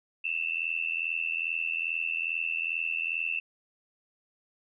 sine tone with amplitude modulation, 2666 Hz, E7, 19 cents sharp, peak -24 dBFS, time 0.24-3.4 s, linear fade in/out 10 ms, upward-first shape sine, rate 82.4 Hz, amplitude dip 95%, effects none

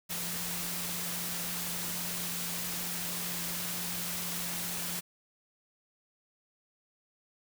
sine tone in noise, 174.61 Hz, F3, in tune, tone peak -43 dBFS, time 0.09-5.01 s, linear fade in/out 20 ms, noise white, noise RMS -36 dBFS, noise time 0.09-5.01 s, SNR -10 dB, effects none

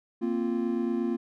triangle chord, Bb suspended second, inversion none, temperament equal with one note detuned, 233.1 / 261.6 / 346.8 Hz, Bb3 / C4 / F4, 0 / 0 / -12 cents, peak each -27 / -30 / -28 dBFS, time 0.21-1.17 s, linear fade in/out 20 ms, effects none

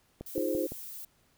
click train, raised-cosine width 2 ms, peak -26 dBFS, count 4, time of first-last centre 0.21-0.72 s, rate 5.88 Hz
violet noise, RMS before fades -43 dBFS, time 0.26-1.05 s, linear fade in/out 5 ms
sine chord, F minor seventh, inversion third, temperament equal, 311.1 / 349.2 / 415.3 / 523.3 Hz, Eb4 / F4 / Ab4 / C5, 0 / 0 / 0 / 0 cents, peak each -33 / -33 / -36 / -32 dBFS, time 0.35-0.67 s, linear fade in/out 10 ms
effects pink hiss -68 dBFS RMS until 1.37 s

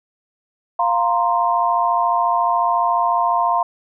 sine chord, F suspended fourth, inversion none, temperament equal, 698.5 / 932.3 / 1046.5 Hz, F5 / Bb5 / C6, 0 / 0 / 0 cents, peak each -19 dBFS, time 0.79-3.63 s, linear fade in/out 5 ms, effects none

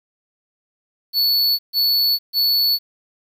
square tone bursts, 4435 Hz, C#8, in tune, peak -15 dBFS, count 3, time 1.13-2.79 s, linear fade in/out 50 ms, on 460 ms, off 140 ms, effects 8-bit

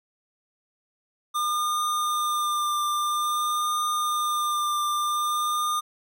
square tone with vibrato, 1204 Hz, D6, 43 cents sharp, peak -24 dBFS, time 1.34-5.81 s, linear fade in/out 20 ms, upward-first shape triangle, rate 0.5 Hz, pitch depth 20 cents each way, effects none

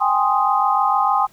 sine chord, Ab major seventh, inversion third, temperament equal, 784 / 830.6 / 1046.5 / 1244.5 Hz, G5 / Ab5 / C6 / Eb6, 0 / 0 / 0 / 0 cents, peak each -20 dBFS, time 0-1.27 s, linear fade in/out 20 ms, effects pink hiss -53 dBFS RMS until 1.32 s

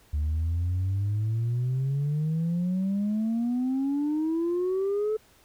sine exponential sweep, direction up, 72.9 to 438.4 Hz, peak -22 dBFS, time 0.13-5.17 s, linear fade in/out 10 ms, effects tanh soft clip ceiling -22 dBFS + pink hiss -59 dBFS RMS until 5.44 s

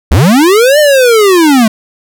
square linear two-way sweep, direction up then down, 53.8 to 612 to 210.3 Hz, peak -4 dBFS, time 0.11-1.68 s, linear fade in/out 5 ms, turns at 0.79 s, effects none

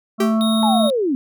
harmonic tone, 221.1 Hz, A3, 9 cents sharp, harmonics 1 / 3 / 5 / 6, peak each -15 / -25 / -29 / -31 dBFS, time 0.18-0.91 s, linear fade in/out 50 ms
45% pulse tone with exponential decay, 390 Hz, G4, 9 cents flat, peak -15 dBFS, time 0.2-0.45 s, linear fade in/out 5 ms, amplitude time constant 53 ms
square tone, 3729 Hz, A#7, in tune, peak -24 dBFS, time 0.41-0.9 s, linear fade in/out 0 ms
sine linear sweep, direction down, 880 to 246.9 Hz, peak -16 dBFS, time 0.63-1.15 s, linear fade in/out 0 ms
effects none

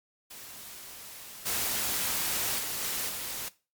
white noise with level steps, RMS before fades -45 / -30 / -34 / -32 / -36 dBFS, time 0.3-3.49 s, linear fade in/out 10 ms, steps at 1.45 / 2.58 / 2.8 / 3.08 s, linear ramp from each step 20 ms, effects noise-tail reverb RT60 0.3 s tail -18 dB re dry + MP3 96 kbps

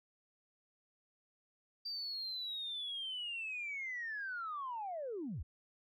sine linear sweep, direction down, 4700 to 49 Hz, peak -38 dBFS, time 1.85-5.43 s, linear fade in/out 10 ms, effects tanh soft clip ceiling -34 dBFS

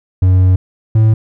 triangle tone pair in turn, 92.5 / 110 Hz, F#2 / A2, 0 / 0 cents, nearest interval minor third, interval 300 cents, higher second, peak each -4 dBFS, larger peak neither, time 0.22-0.56 / 0.95-1.14 s, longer first, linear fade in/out 5 ms, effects none

